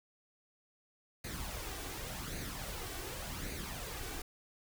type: noise with flanger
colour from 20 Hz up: pink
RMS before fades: -42 dBFS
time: 1.24-4.22 s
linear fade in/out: 5 ms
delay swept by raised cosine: 0.46 to 2.66 ms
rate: 0.88 Hz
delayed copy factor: +0.55
effects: none